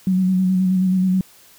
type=tone with vibrato; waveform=sine; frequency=186 Hz; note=F#3; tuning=9 cents sharp; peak=-14 dBFS; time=0.07-1.21 s; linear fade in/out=2 ms; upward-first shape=square; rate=9.4 Hz; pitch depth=24 cents each way; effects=white hiss -49 dBFS RMS until 1.58 s